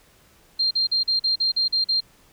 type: tone bursts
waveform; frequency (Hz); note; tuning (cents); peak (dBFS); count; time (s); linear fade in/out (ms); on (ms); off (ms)
sine; 4186; C8; 0; -18; 9; 0.59-2.006; 10; 120; 42
effects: pink hiss -56 dBFS RMS until 2.32 s